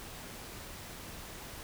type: silence
effects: pink hiss -46 dBFS RMS until 1.63 s